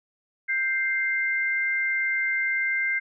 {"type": "tone pair together", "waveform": "sine", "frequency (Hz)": [1574.8, 2093], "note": ["G6", "C7"], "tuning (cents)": [8, 0], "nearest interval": "perfect fourth", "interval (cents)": 492, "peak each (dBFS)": [-27, -24], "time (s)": [0.48, 3], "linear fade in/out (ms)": 20, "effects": []}